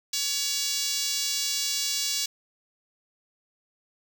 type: tone with high-pass filter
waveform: 5% pulse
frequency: 565 Hz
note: C#5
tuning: 33 cents sharp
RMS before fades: -28 dBFS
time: 0.13-2.26 s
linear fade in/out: 5 ms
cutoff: 4100 Hz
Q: 1
effects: none